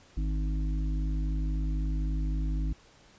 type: harmonic tone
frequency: 51.91 Hz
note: G#1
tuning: in tune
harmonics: 1 / 3 / 5 / 6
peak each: -27 / -37 / -41 / -43 dBFS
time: 0.17-2.73 s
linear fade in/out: 5 ms
effects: pink hiss -58 dBFS RMS until 3.18 s + resampled to 16000 Hz